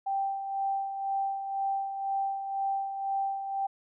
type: tone with tremolo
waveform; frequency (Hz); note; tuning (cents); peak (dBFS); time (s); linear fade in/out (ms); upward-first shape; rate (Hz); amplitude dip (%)
sine; 784; G5; 0; -26; 0.06-3.67; 10; sine; 2; 55
effects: none